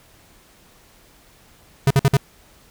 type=tone bursts; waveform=square; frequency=137.4 Hz; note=C#3; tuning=15 cents flat; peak=-12 dBFS; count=4; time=1.87-2.169 s; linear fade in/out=2 ms; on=35 ms; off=53 ms; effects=pink hiss -52 dBFS RMS until 2.7 s